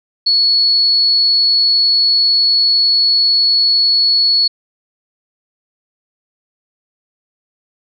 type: tone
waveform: sine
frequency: 4389 Hz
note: C#8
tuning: 18 cents flat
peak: -9 dBFS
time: 0.26-4.48 s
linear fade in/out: 10 ms
effects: none